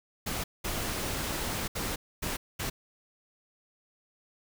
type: noise bursts at uneven times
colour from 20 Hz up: pink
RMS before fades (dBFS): -33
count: 5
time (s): 0.26-0.44 / 0.64-1.68 / 1.75-1.96 / 2.22-2.37 / 2.59-2.7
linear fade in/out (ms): 10
effects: none